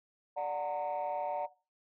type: chord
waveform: sine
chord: D augmented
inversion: none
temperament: just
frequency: 587.3 / 734.2 / 917.7 Hz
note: D5 / F#5 / A#5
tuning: 0 / -14 / -27 cents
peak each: -35 / -34 / -36 dBFS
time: 0.36-1.47 s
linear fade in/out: 20 ms
effects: noise-tail reverb RT60 0.3 s tail -18 dB re dry + tanh soft clip ceiling -28 dBFS